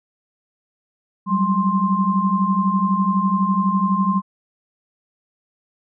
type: tone cluster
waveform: sine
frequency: 186.6 / 198.6 / 1052 Hz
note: F#3 / G3 / C6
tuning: +15 / +23 / +9 cents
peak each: -20 dBFS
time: 1.26-4.22 s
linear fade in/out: 50 ms
effects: none